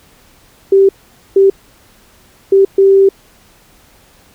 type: tone bursts at uneven times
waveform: sine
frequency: 390 Hz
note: G4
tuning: 9 cents flat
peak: -4 dBFS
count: 4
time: 0.72-0.89 / 1.36-1.5 / 2.52-2.65 / 2.78-3.09 s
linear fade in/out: 5 ms
effects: pink hiss -47 dBFS RMS until 4.34 s